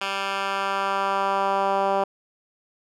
10% pulse tone with band-pass filter sweep, 196 Hz, G3, in tune, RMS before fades -24 dBFS, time 0.01-2.04 s, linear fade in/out 5 ms, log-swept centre 2300 to 690 Hz, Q 1.3, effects none

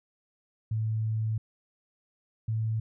sine tone pair in turn, 110 / 110.83 Hz, A2 / A2, 0 / +13 cents, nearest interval unison, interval 13 cents, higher second, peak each -26 dBFS, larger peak neither, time 0.71-1.38 / 2.48-2.8 s, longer first, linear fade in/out 5 ms, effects none

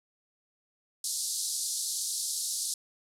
white band-pass noise, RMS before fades -33 dBFS, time 1.04-2.74 s, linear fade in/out 2 ms, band 4000 to 11000 Hz, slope 48 dB/octave, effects none

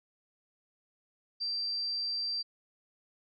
sine tone, 4699 Hz, D8, in tune, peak -31 dBFS, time 1.4-2.43 s, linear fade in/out 20 ms, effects none

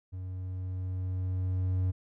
triangle tone with level ramp, 92.5 Hz, F#2, in tune, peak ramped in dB -34 to -23 dBFS, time 0.12-1.92 s, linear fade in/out 20 ms, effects none

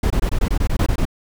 brown noise bursts, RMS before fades -17 dBFS, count 11, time 0.03-1.053 s, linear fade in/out 5 ms, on 73 ms, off 22 ms, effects none

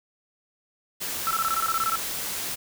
white noise, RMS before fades -31 dBFS, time 1-2.56 s, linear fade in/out 20 ms
sine tone bursts, 1326 Hz, E6, 10 cents sharp, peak -22 dBFS, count 12, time 1.27-1.956 s, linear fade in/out 0 ms, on 37 ms, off 22 ms
effects none

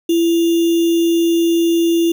sine tone with sample-and-hold, 336.1 Hz, E4, 34 cents sharp, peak -11 dBFS, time 0.09-2.12 s, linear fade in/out 5 ms, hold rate 3150 Hz, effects none

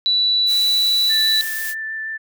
sine tone, 3951 Hz, B7, in tune, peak -14 dBFS, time 0.06-1.41 s, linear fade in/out 0 ms
blue noise, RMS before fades -28 dBFS, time 0.46-1.75 s, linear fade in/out 50 ms
sine tone with vibrato, 1768 Hz, A6, 8 cents sharp, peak -24 dBFS, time 1.09-2.18 s, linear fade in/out 20 ms, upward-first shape sine, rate 6.2 Hz, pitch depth 9 cents each way
effects none

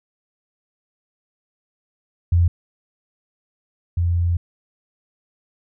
sine tone pair in turn, 86.3 / 86.3 Hz, F2 / F2, -20 / -20 cents, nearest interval unison, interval 0 cents, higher neither, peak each -12 / -16 dBFS, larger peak first, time 2.32-2.48 / 3.97-4.37 s, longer second, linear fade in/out 5 ms, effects none

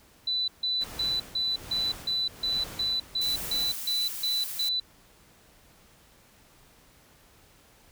sine tone bursts, 3986 Hz, B7, 15 cents sharp, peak -25 dBFS, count 13, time 0.27-4.8 s, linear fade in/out 5 ms, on 210 ms, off 150 ms
pink noise with tremolo, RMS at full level -41 dBFS, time 0.8-3.74 s, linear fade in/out 20 ms, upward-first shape sine, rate 1.2 Hz, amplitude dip 70%
blue noise, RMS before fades -36 dBFS, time 3.21-4.69 s, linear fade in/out 5 ms
effects pink hiss -58 dBFS RMS until 7.91 s

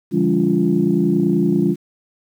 sine tone cluster, 144.3 / 171.9 / 202.2 / 284.9 / 346.3 Hz, D3 / F3 / G#3 / C#4 / F4, -30 / -27 / -46 / +48 / -15 cents, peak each -26 / -19 / -18 / -20 / -19 dBFS, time 0.11-1.76 s, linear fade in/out 50 ms, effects tanh soft clip ceiling -3 dBFS + 8-bit

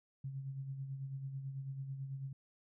sine tone with tremolo, 135.7 Hz, C#3, 36 cents flat, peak -38 dBFS, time 0.24-2.33 s, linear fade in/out 5 ms, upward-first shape sine, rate 9.1 Hz, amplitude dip 50%, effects none

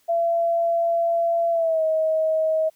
sine tone with pitch glide, 676 to 634.4 Hz, E5 to D#5, +43 to +33 cents, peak -18 dBFS, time 0.08-2.7 s, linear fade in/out 20 ms, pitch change -110 cents, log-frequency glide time 1.51-1.83 s, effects white hiss -63 dBFS RMS until 2.75 s

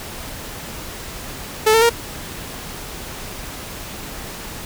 sawtooth tone with pitch steps, 435.3 / 450.7 / 467.5 Hz, A4 / A4 / A#4, -19 / +42 / +5 cents, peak -7 dBFS, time 1.66-1.897 s, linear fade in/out 10 ms, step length 79 ms, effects pink hiss -32 dBFS RMS until 4.65 s

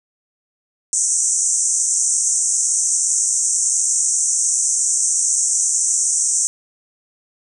white band-pass noise, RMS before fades -18 dBFS, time 0.93-6.47 s, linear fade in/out 0 ms, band 5900 to 8800 Hz, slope 96 dB/octave, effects none

